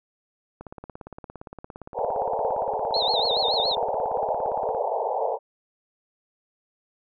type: click train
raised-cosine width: 1 ms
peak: -24 dBFS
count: 73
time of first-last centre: 0.61-4.748 s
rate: 17.4 Hz
type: band-pass noise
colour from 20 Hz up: white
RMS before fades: -26 dBFS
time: 1.94-5.39 s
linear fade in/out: 50 ms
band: 430 to 920 Hz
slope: 96 dB/octave
type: tone with vibrato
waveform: sine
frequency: 3951 Hz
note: B7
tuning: in tune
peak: -23 dBFS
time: 2.94-3.75 s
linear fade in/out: 2 ms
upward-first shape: sine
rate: 7.1 Hz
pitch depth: 160 cents each way
effects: none